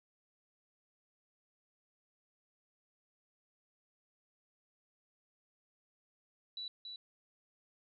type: tone with echo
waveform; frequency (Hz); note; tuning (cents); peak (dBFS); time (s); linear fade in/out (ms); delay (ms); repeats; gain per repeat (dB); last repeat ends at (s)
sine; 3945; B7; -3; -40; 6.57-6.68; 2; 280; 1; -4; 6.96
effects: none